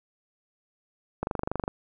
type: click train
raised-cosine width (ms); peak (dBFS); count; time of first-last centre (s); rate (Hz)
1; -14; 12; 1.23-1.679; 24.5
effects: none